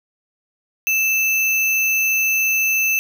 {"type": "tone with sample-and-hold", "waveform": "sine", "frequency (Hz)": 2637, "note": "E7", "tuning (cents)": 0, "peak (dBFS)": -15, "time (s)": [0.87, 2.99], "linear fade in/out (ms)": 0, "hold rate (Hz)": 8820, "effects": []}